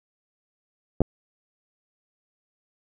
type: clicks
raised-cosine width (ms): 2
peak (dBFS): -7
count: 2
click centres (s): 1.006 / 1.017
effects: none